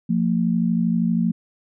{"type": "tone pair together", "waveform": "sine", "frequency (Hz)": [175.24, 227.9], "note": ["F3", "A#3"], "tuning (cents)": [6, -39], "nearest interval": "perfect fourth", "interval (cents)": 455, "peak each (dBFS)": -20, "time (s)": [0.09, 1.32], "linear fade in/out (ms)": 10, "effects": []}